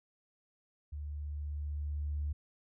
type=tone with level ramp; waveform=sine; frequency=73.7 Hz; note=D2; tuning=7 cents sharp; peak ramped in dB=-38 to -31 dBFS; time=0.92-2.33 s; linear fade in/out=10 ms; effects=tanh soft clip ceiling -27 dBFS